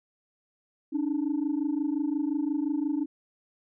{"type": "tone pair together", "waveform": "sine", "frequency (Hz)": [281.9, 307.6], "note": ["C#4", "D#4"], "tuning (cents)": [29, -20], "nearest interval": "major second", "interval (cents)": 151, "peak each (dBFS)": -27, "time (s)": [0.92, 3.06], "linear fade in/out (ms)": 20, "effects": ["tanh soft clip ceiling -21 dBFS"]}